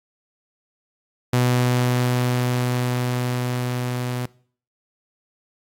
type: tone with level ramp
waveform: sawtooth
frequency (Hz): 124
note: B2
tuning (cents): +7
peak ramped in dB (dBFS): -12 to -20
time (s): 1.33-4.26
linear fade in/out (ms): 5
effects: noise-tail reverb RT60 0.5 s tail -22 dB re dry + AAC 64 kbps